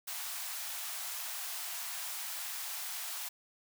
white high-pass noise, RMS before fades -40 dBFS, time 0.07-3.29 s, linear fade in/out 10 ms, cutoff 640 Hz, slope 96 dB/octave, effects none

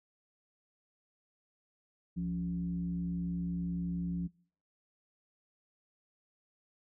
sine tone with frequency modulation, 174.61 Hz, F3, in tune, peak -32 dBFS, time 2.16-4.28 s, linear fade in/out 20 ms, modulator 106 Hz, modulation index 0.48, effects noise-tail reverb RT60 0.5 s tail -24 dB re dry

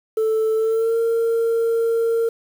sine tone with pitch glide, 440 to 458.9 Hz, A4 to A#4, 0 to -27 cents, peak -14 dBFS, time 0.17-2.29 s, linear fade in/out 5 ms, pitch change +73 cents, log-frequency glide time 0.55-0.97 s, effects tanh soft clip ceiling -15 dBFS + 7-bit

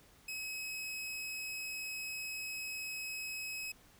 sawtooth tone, 2557 Hz, D#7, 47 cents sharp, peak -36 dBFS, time 0.28-3.72 s, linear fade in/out 5 ms, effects pink hiss -63 dBFS RMS until 3.99 s

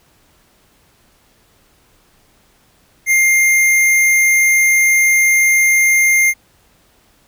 square tone, 2111 Hz, C7, 15 cents sharp, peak -10 dBFS, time 3.06-6.34 s, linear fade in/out 50 ms, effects pink hiss -54 dBFS RMS until 7.27 s

